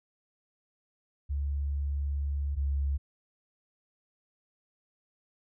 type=tone pair in turn; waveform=sine; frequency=70.9 / 69.8 Hz; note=C#2 / C#2; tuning=+40 / +13 cents; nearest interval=unison; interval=27 cents; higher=first; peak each=-28 / -26 dBFS; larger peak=second; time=1.29-2.56 / 2.56-2.98 s; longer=first; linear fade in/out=20 ms; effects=none